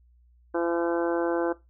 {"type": "harmonic tone", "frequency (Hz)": 170, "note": "F3", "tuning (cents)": -46, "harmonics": [2, 3, 4, 5, 6, 7, 8, 9], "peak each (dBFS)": [-26, -29, -35, -36, -38, -41, -40, -38], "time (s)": [0.54, 1.53], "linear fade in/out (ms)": 10, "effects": ["noise-tail reverb RT60 0.2 s tail -17 dB re dry", "added 60 Hz sine -56 dBFS peak until 1.69 s"]}